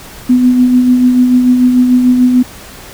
sine tone with tremolo, 250 Hz, B3, 21 cents sharp, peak -3 dBFS, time 0.29-2.43 s, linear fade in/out 10 ms, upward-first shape sine, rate 6.8 Hz, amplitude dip 40%, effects pink hiss -32 dBFS RMS until 2.93 s

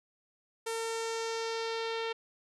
sawtooth tone with low-pass filter sweep, 453.9 Hz, A#4, 46 cents flat, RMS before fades -35 dBFS, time 0.66-2.13 s, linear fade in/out 10 ms, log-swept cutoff 9600 to 3400 Hz, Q 1.9, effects none

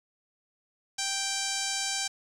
5% pulse tone with low-pass filter, 784 Hz, G5, in tune, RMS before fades -31 dBFS, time 0.98-2.08 s, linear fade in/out 10 ms, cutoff 7100 Hz, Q 1.7, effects 9-bit

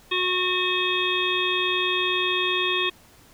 harmonic tone, 364.8 Hz, F#4, 24 cents flat, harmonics 1 / 3 / 5 / 7 / 9 / 10, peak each -28 / -29 / -31 / -26 / -28 / -29 dBFS, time 0.11-2.9 s, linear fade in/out 10 ms, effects pink hiss -53 dBFS RMS until 3.33 s

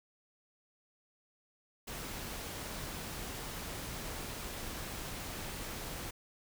pink noise, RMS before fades -42 dBFS, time 1.87-6.11 s, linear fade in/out 10 ms, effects none

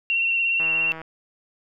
sine tone with vibrato, 2728 Hz, F7, 41 cents flat, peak -19 dBFS, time 0.1-0.92 s, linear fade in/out 0 ms, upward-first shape sine, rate 17 Hz, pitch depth 23 cents each way
click train, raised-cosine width 0.5 ms, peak -22 dBFS, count 68, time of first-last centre 0.6-1.016 s, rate 161 Hz
effects none

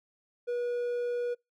triangle tone, 483.8 Hz, B4, 36 cents flat, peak -27 dBFS, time 0.47-1.35 s, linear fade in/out 20 ms, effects noise-tail reverb RT60 0.2 s tail -26 dB re dry

